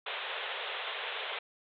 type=band-pass noise; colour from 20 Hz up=white; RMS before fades=-38 dBFS; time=0.06-1.39 s; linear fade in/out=5 ms; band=400 to 3700 Hz; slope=96 dB/octave; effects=none